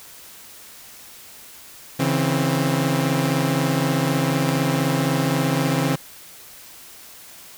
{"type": "tone cluster", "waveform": "sawtooth", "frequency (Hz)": [139.4, 163.4, 263.4], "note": ["C#3", "E3", "C4"], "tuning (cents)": [10, -15, 12], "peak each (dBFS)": -19, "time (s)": [1.99, 5.96], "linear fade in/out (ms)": 10, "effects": ["white hiss -43 dBFS RMS until 7.57 s"]}